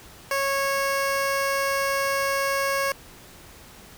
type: tone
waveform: 15% pulse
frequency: 550 Hz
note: C#5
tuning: 14 cents flat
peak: -16 dBFS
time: 0.31-2.92 s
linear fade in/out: 2 ms
effects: pink hiss -47 dBFS RMS until 3.97 s